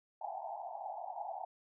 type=band-pass noise; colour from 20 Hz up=pink; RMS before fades=-43 dBFS; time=0.21-1.45 s; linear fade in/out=5 ms; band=660 to 890 Hz; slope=96 dB/octave; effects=none